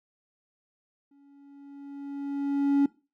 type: tone with exponential growth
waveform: triangle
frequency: 280.9 Hz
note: C#4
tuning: 23 cents sharp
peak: -15 dBFS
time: 1.11-2.86 s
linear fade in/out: 5 ms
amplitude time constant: 380 ms
effects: noise-tail reverb RT60 0.3 s tail -21 dB re dry + tanh soft clip ceiling -12 dBFS